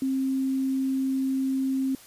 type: tone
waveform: sine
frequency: 266 Hz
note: C4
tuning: 29 cents sharp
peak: -23 dBFS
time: 0.02-1.95 s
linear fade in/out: 2 ms
effects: white hiss -50 dBFS RMS until 2.06 s + resampled to 32000 Hz